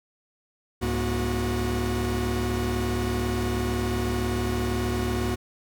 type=tone cluster; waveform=45% pulse; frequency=68.1 / 106 / 240.1 / 366.6 Hz; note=C#2 / G#2 / B3 / F#4; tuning=-30 / +36 / -49 / -16 cents; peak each=-30 dBFS; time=0.81-5.36 s; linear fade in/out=20 ms; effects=none